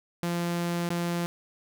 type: tone with dropouts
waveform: sawtooth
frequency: 172.4 Hz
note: F3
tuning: 22 cents flat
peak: -23 dBFS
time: 0.23-1.26 s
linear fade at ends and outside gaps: 0 ms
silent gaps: 0.89-0.904 s
effects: none